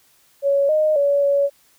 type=tone with pitch steps; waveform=sine; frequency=559 / 617 / 567 / 563 Hz; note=C#5 / D#5 / C#5 / C#5; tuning=+14 / -15 / +39 / +27 cents; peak=-14 dBFS; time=0.42-1.5 s; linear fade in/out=50 ms; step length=270 ms; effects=white hiss -57 dBFS RMS until 1.78 s